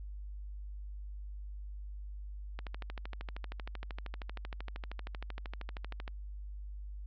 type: click train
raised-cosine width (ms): 0.3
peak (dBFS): -26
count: 46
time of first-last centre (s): 2.59-6.078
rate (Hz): 12.9
effects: added 50 Hz sine -41 dBFS peak until 7.06 s + low-pass 4000 Hz 12 dB/octave